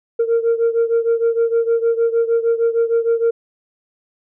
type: beating tone pair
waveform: sine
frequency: 460 / 466.5 Hz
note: A#4 / A#4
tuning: -23 / +1 cents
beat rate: 6.5 Hz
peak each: -14 / -17 dBFS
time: 0.19-3.31 s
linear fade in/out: 10 ms
effects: tanh soft clip ceiling -10 dBFS